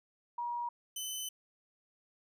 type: tone pair in turn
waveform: sine / 15% pulse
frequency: 955 / 3032 Hz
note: A#5 / F#7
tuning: +42 / +42 cents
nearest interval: octave + minor sixth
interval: 2000 cents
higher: second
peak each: -34 / -30 dBFS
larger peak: second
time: 0.38-0.69 / 0.96-1.29 s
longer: second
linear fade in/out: 5 ms
effects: none